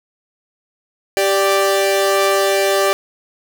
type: tone pair together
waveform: sawtooth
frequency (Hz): 392 / 587.3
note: G4 / D5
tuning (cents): 0 / 0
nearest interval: perfect fifth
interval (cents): 700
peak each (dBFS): -12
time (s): 1.17-2.93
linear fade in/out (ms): 0
effects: none